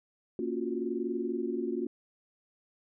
sine chord, Gb major seventh, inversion first, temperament equal, 233.1 / 277.2 / 349.2 / 370 Hz, Bb3 / Db4 / F4 / Gb4, 0 / 0 / 0 / 0 cents, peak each -36 / -37 / -34 / -36 dBFS, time 0.39-1.87 s, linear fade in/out 2 ms, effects none

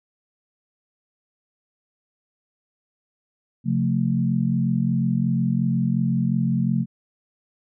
sine tone cluster, 134.5 / 177.4 / 222.9 Hz, C3 / F3 / A3, +48 / +27 / +23 cents, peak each -23 dBFS, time 3.64-6.86 s, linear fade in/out 50 ms, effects none

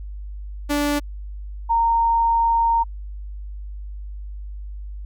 sawtooth / sine tone pair in turn, 290.8 / 923.2 Hz, D4 / A#5, -17 / -17 cents, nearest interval octave + minor sixth, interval 2000 cents, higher second, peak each -15 dBFS, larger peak neither, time 0.69-1 / 1.69-2.84 s, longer second, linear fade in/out 20 ms, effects added 50 Hz sine -30 dBFS peak until 5.05 s

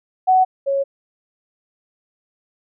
sine tone pair in turn, 747 / 551.6 Hz, F#5 / C#5, +16 / -9 cents, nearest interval perfect fourth, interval 525 cents, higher first, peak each -10 / -16 dBFS, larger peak first, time 0.27-0.45 / 0.66-0.84 s, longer neither, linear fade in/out 20 ms, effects none

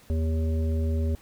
harmonic tone, 80 Hz, D#2, 49 cents sharp, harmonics 1 / 3 / 5 / 7, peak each -23 / -33 / -37 / -40 dBFS, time 0.1-1.15 s, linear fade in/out 0 ms, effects pink hiss -55 dBFS RMS until 1.21 s

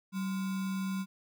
sine tone with sample-and-hold, 190.9 Hz, G3, 46 cents flat, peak -31 dBFS, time 0.12-1.06 s, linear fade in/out 50 ms, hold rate 1225 Hz, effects none

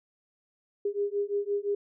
sine beating tone pair, 403.4 / 409.2 Hz, G4 / G#4, +50 / -26 cents, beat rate 5.8 Hz, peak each -30 dBFS, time 0.85-1.75 s, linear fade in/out 5 ms, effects none

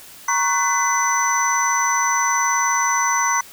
sine tone cluster, 943 / 1102 / 1498 / 2009 / 6020 Hz, A#5 / C#6 / F#6 / B6 / F#8, +20 / -11 / +21 / +29 / +29 cents, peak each -22 / -21 / -27 / -24 / -22 dBFS, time 0.28-3.41 s, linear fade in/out 5 ms, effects white hiss -42 dBFS RMS until 3.52 s

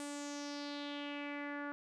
sawtooth tone with low-pass filter sweep, 288.6 Hz, D4, 30 cents flat, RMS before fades -43 dBFS, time 0-1.72 s, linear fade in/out 0 ms, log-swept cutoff 9000 to 1500 Hz, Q 3.6, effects none

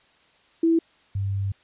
sine tone pair in turn, 329.6 / 98.39 Hz, E4 / G2, 0 / +7 cents, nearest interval octave + major sixth, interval 2093 cents, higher first, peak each -16 / -23 dBFS, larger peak first, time 0.63-0.79 / 1.15-1.52 s, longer second, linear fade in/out 5 ms, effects white hiss -59 dBFS RMS until 1.63 s + resampled to 8000 Hz

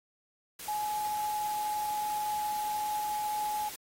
sine tone in noise, 843 Hz, G#5, 26 cents sharp, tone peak -30 dBFS, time 0.68-3.69 s, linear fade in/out 5 ms, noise white, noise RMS -43 dBFS, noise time 0.59-3.76 s, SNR +10 dB, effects AAC 48 kbps

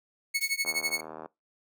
sawtooth tone with tremolo, 2204 Hz, C#7, 11 cents flat, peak -20 dBFS, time 0.34-1.01 s, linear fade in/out 10 ms, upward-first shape triangle, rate 12 Hz, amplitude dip 100%
violet noise with exponential decay, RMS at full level -33 dBFS, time 0.41-0.62 s, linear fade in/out 5 ms, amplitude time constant 44 ms
click train, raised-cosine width 1 ms, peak -25 dBFS, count 49, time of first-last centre 0.65-1.259 s, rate 78.8 Hz
effects noise-tail reverb RT60 0.2 s tail -22 dB re dry + high-pass 300 Hz 12 dB/octave

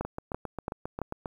two click trains, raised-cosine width 1 ms, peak -20 / -17 dBFS, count 10 / 4, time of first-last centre 0.05-1.258 / 0.01-1.017 s, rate 7.45 / 2.98 Hz, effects 9-bit

